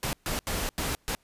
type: noise bursts at uneven times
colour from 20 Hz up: pink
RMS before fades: -30 dBFS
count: 5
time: 0.03-0.13 / 0.26-0.39 / 0.47-0.69 / 0.78-0.95 / 1.08-1.15 s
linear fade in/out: 0 ms
effects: pink hiss -66 dBFS RMS until 1.23 s + resampled to 32000 Hz